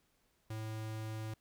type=tone; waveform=square; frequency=109.6 Hz; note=A2; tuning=6 cents flat; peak=-40 dBFS; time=0.5-1.34 s; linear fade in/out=5 ms; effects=pink hiss -75 dBFS RMS until 1.4 s